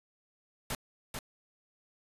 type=noise with echo; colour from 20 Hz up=pink; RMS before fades=-35 dBFS; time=0.7-0.75 s; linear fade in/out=2 ms; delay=440 ms; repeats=1; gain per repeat=-4 dB; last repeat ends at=1.19 s; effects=resampled to 32000 Hz